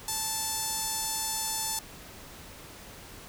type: tone with notch filter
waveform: 5% pulse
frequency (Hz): 880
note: A5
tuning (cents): 0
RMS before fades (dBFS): -32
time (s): 0.08-1.79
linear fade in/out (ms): 2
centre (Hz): 2200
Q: 0.54
effects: pink hiss -47 dBFS RMS until 3.28 s